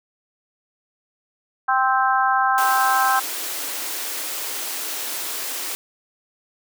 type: harmonic tone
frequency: 261.6 Hz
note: C4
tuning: in tune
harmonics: 3 / 4 / 5 / 6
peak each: -20 / -21 / -22 / -23 dBFS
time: 1.68-3.2 s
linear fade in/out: 10 ms
type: high-pass noise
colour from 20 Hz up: white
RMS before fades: -28 dBFS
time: 2.58-5.75 s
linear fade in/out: 0 ms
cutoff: 260 Hz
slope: 96 dB/octave
effects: none